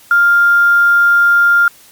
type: tone with quantisation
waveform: sine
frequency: 1400 Hz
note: F6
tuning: 4 cents sharp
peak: -6 dBFS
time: 0.11-1.68 s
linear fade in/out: 2 ms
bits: 5
effects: white hiss -43 dBFS RMS until 1.91 s + MP3 96 kbps